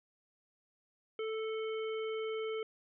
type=harmonic tone; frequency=440 Hz; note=A4; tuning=in tune; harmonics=1 / 3 / 5 / 7; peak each=-35 / -47 / -48 / -50 dBFS; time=1.19-2.63 s; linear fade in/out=2 ms; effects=none